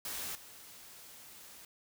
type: noise with level steps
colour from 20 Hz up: white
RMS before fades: -40 / -53 dBFS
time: 0.05-1.65 s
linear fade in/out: 2 ms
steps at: 0.35 s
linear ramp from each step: 2 ms
effects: none